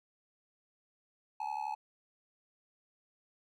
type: tone with amplitude modulation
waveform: triangle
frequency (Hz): 854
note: G#5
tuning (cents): +48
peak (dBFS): -29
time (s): 1.4-1.75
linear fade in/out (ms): 5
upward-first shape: sine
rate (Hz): 71.7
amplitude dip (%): 90
effects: none